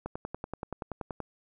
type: click train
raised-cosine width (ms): 1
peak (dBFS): -21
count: 13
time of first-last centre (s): 0.06-1.203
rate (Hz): 10.5
effects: none